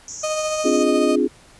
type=band-pass noise; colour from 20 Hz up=pink; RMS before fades=-34 dBFS; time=0.08-0.83 s; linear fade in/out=2 ms; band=5700 to 7100 Hz; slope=96 dB/octave
type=tone with tremolo; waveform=35% pulse; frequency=619 Hz; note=D#5; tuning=9 cents flat; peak=-18 dBFS; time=0.23-1.16 s; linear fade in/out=10 ms; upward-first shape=triangle; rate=14 Hz; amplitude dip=35%
type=chord; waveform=sine; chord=D half-diminished seventh; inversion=third; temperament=equal with one note detuned; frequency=261.6 / 296.4 / 349.2 / 415.3 Hz; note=C4 / D4 / F4 / Ab4; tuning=0 / +16 / 0 / 0 cents; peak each=-21 dBFS; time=0.64-1.28 s; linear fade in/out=20 ms
effects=pink hiss -49 dBFS RMS until 1.59 s + resampled to 24000 Hz